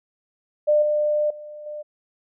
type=tone with level steps; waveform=sine; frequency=599 Hz; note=D5; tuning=34 cents sharp; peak=-14 / -18 / -35 / -30 dBFS; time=0.67-1.83 s; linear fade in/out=20 ms; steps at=0.82 / 1.3 / 1.66 s; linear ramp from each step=5 ms; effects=none